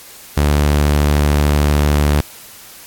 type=tone; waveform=sawtooth; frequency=73.42 Hz; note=D2; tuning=in tune; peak=-7 dBFS; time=0.37-2.21 s; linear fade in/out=5 ms; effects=white hiss -38 dBFS RMS until 2.86 s + AAC 64 kbps